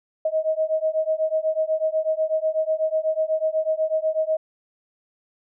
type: beating tone pair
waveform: sine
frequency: 627 / 635.1 Hz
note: D#5 / D#5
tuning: +13 / +35 cents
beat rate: 8.1 Hz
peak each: -23 dBFS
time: 0.25-4.37 s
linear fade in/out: 5 ms
effects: none